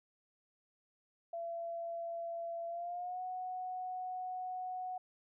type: tone with pitch glide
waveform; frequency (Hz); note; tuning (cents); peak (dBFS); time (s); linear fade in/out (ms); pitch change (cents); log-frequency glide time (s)
sine; 676 to 737.2; E5 to F#5; +43 to -7; -38; 1.33-4.98; 5; +150; 2.67-3.22
effects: none